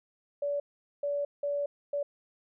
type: tone bursts at uneven times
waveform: sine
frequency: 574 Hz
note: D5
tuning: 40 cents flat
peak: -28 dBFS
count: 4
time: 0.42-0.6 / 1.03-1.25 / 1.43-1.66 / 1.93-2.03 s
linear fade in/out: 5 ms
effects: none